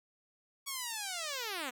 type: linear sweep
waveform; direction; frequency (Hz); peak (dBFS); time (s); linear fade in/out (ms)
5% pulse; down; 1130 to 235.3; -25; 0.66-1.71; 20
effects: none